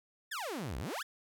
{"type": "exponential two-way sweep", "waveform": "sawtooth", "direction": "down then up", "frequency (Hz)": [1883, 54.2, 1883], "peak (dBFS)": -33, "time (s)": [0.31, 1.03], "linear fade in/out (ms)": 10, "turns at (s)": 0.78, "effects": []}